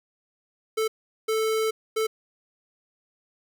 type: tone bursts at uneven times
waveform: square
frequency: 440 Hz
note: A4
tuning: in tune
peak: -23 dBFS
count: 3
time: 0.77-0.88 / 1.28-1.71 / 1.96-2.07 s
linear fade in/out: 10 ms
effects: none